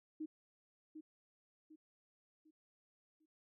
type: tone with echo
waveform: sine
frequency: 311.1 Hz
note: D#4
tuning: in tune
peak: -40 dBFS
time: 0.2-0.26 s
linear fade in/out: 10 ms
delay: 750 ms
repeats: 4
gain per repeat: -8 dB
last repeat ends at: 3.26 s
effects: none